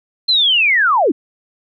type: linear sweep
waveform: sine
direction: down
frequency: 4186 to 236 Hz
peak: -10 dBFS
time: 0.28-1.12 s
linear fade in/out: 10 ms
effects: none